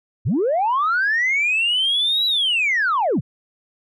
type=linear two-way sweep; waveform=sine; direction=up then down; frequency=80.7 to 3951 to 80.7 Hz; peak=-15 dBFS; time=0.25-3.21 s; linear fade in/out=20 ms; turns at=2.26 s; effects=tanh soft clip ceiling -13 dBFS